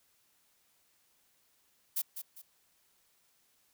violet noise with echo, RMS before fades -32 dBFS, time 1.96-2.02 s, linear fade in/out 10 ms, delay 200 ms, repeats 2, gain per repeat -9 dB, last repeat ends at 2.42 s, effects white hiss -71 dBFS RMS until 3.73 s

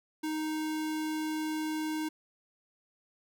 square tone, 311.1 Hz, D#4, in tune, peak -32 dBFS, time 0.23-2.09 s, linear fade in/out 10 ms, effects none

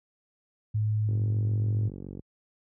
sine tone, 107.1 Hz, A2, 46 cents flat, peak -23 dBFS, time 0.74-1.89 s, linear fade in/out 10 ms
click train, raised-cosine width 3 ms, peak -26 dBFS, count 53, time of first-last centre 1.09-2.194 s, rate 47.1 Hz
effects high-pass 60 Hz 12 dB/octave

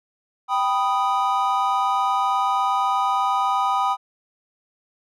triangle chord, G augmented, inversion none, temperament equal, 784 / 987.8 / 1244.5 Hz, G5 / B5 / D#6, 0 / 0 / 0 cents, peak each -21 dBFS, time 0.48-3.97 s, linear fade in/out 50 ms, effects none

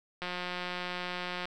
click train, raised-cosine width 0.3 ms, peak -20 dBFS, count 222, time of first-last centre 0.22-1.455 s, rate 179 Hz, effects none

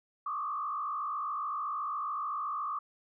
sine tone with frequency modulation, 1174.7 Hz, D6, in tune, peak -32 dBFS, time 0.26-2.79 s, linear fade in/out 5 ms, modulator 53.8 Hz, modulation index 1.4, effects none

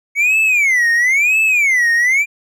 triangle tone with vibrato, 2205 Hz, C#7, 10 cents flat, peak -9 dBFS, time 0.15-2.26 s, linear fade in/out 50 ms, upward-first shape sine, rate 0.99 Hz, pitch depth 300 cents each way, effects none

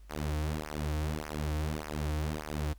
sawtooth tone with flanger, 76.1 Hz, D#2, 38 cents flat, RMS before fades -34 dBFS, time 0.09-2.74 s, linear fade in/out 20 ms, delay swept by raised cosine 0.25 to 5.05 ms, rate 1.7 Hz, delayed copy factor -0.95, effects added 50 Hz sine -49 dBFS peak until 2.78 s + pink hiss -68 dBFS RMS until 2.78 s

